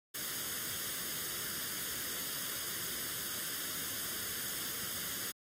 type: noise with comb filter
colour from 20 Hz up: white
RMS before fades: -39 dBFS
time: 0.14-5.32 s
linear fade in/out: 10 ms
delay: 0.6 ms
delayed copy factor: +0.65
effects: high-pass 80 Hz 12 dB/octave + AAC 48 kbps